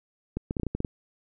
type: clicks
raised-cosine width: 3 ms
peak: -16 dBFS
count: 9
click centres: 0.37 / 0.509 / 0.568 / 0.598 / 0.633 / 0.667 / 0.75 / 0.804 / 0.848 s
effects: none